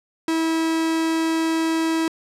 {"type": "tone", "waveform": "45% pulse", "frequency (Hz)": 324.5, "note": "E4", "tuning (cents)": -27, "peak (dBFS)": -19, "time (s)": [0.28, 2.08], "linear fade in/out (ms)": 2, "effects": ["low-pass 10000 Hz 12 dB/octave"]}